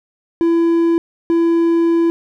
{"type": "tone bursts at uneven times", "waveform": "triangle", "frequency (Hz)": 335.1, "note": "E4", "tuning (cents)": 29, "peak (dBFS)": -9, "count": 2, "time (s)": [[0.41, 0.98], [1.3, 2.1]], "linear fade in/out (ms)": 0, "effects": []}